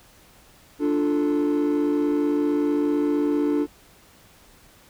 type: chord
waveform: triangle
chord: D minor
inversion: none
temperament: equal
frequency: 293.7 / 349.2 / 440 Hz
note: D4 / F4 / A4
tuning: 0 / 0 / 0 cents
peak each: -18 / -24 / -24 dBFS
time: 0.79-3.67 s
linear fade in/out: 50 ms
effects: tanh soft clip ceiling -13 dBFS + pink hiss -53 dBFS RMS until 4.89 s